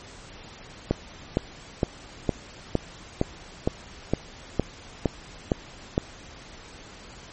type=click train; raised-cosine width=2 ms; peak=-7 dBFS; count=12; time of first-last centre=0.91-5.979 s; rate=2.17 Hz; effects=pink hiss -45 dBFS RMS until 7.32 s + MP3 32 kbps